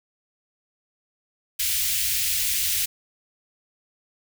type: band-stop noise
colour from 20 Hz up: white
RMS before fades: -24 dBFS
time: 1.59-2.86 s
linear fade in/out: 10 ms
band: 100 to 2100 Hz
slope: 24 dB/octave
effects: none